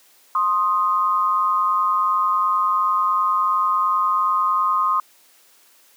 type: tone pair together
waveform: sine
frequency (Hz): 1053.8 / 1244.5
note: C6 / D#6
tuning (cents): +12 / 0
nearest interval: minor third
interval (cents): 288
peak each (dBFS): -19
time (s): 0.35-5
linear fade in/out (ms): 2
effects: white hiss -54 dBFS RMS until 5.96 s + high-pass 300 Hz 12 dB/octave